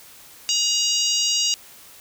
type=harmonic tone with a mistuned harmonic; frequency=951 Hz; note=A#5; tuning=34 cents sharp; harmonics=3 / 4 / 5 / 6 / 7 / 8; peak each=-24 / -28 / -24 / -28 / -24 / -31 dBFS; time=0.49-1.54 s; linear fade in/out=0 ms; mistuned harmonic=7; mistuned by=-18 cents; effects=white hiss -46 dBFS RMS until 2 s